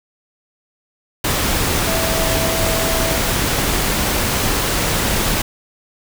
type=tone in noise; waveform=sine; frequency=654 Hz; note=E5; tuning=14 cents flat; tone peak=-23 dBFS; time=1.87-3.18 s; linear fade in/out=5 ms; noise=pink; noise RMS=-18 dBFS; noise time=1.24-5.42 s; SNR=-8 dB; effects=none